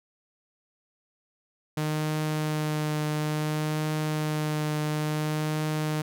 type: tone with vibrato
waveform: sawtooth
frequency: 153 Hz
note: D#3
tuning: 29 cents flat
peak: -22 dBFS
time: 1.77-6.02 s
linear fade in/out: 5 ms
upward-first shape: triangle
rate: 0.58 Hz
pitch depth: 16 cents each way
effects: none